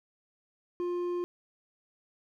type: tone with hard clipping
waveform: sine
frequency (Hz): 352.5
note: F4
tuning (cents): +16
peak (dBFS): -31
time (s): 0.8-1.24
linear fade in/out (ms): 0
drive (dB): 5
effects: none